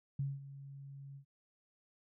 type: tone with ADSR envelope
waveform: sine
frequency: 138.59 Hz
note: C#3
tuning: in tune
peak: -32 dBFS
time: 0.19-1.25 s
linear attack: 5 ms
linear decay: 200 ms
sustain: -15 dB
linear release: 90 ms
effects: none